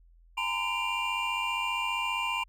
triangle tone cluster, 824 / 923 / 1018 / 2373 / 2789 Hz, G#5 / A#5 / C6 / D7 / F7, -14 / -17 / -48 / +17 / -3 cents, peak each -40 / -33 / -31 / -32 / -32 dBFS, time 0.37-2.44 s, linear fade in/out 10 ms, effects tanh soft clip ceiling -17 dBFS + added 42 Hz sine -55 dBFS peak until 2.48 s

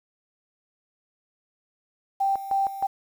sine tone with tremolo, 784 Hz, G5, in tune, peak -20 dBFS, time 2.2-2.87 s, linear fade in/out 10 ms, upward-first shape square, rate 3.2 Hz, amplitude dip 75%, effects 8-bit

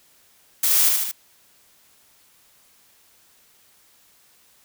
blue noise with echo, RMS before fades -19 dBFS, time 0.63-0.89 s, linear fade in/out 5 ms, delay 75 ms, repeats 3, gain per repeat -3 dB, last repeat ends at 1.115 s, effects white hiss -57 dBFS RMS until 4.64 s

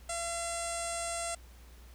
sawtooth tone with low-pass filter, 680 Hz, F5, 46 cents flat, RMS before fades -36 dBFS, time 0.09-1.35 s, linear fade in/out 5 ms, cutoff 8300 Hz, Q 7.8, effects added 60 Hz sine -51 dBFS peak until 1.94 s + pink hiss -60 dBFS RMS until 1.94 s

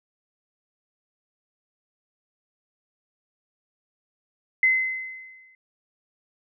sine tone with exponential decay, 2051 Hz, C7, 35 cents flat, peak -14 dBFS, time 4.63-5.55 s, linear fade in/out 2 ms, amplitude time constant 200 ms, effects none

